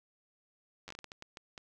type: slowing click train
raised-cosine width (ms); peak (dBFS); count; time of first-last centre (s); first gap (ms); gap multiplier
0.2; -28; 11; 0.88-1.578; 10; 1.4
effects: none